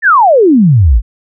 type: exponential sweep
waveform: sine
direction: down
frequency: 1864.7 to 46.25 Hz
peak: -3 dBFS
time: 0.02-1.02 s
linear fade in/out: 50 ms
effects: none